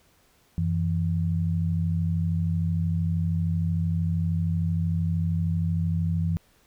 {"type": "tone pair together", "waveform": "sine", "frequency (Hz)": [91.8, 164.81], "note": ["F#2", "E3"], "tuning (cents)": [-13, 0], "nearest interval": "minor seventh", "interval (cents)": 1013, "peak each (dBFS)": -25, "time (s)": [0.58, 6.37], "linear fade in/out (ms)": 0, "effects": ["pink hiss -62 dBFS RMS until 6.66 s"]}